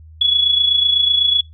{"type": "tone with amplitude modulation", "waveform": "sine", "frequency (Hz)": 3385, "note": "G#7", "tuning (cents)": 32, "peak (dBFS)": -9, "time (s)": [0.21, 1.41], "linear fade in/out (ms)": 5, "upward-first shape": "sine", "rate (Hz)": 28, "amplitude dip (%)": 60, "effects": ["noise-tail reverb RT60 0.2 s tail -23 dB re dry", "added 79 Hz sine -38 dBFS peak until 1.53 s"]}